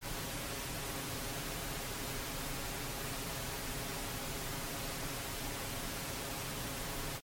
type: noise with comb filter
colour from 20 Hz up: pink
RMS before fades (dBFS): -40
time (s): 0.01-7.21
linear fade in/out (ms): 50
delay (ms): 7.3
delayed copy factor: +0.5
effects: MP3 64 kbps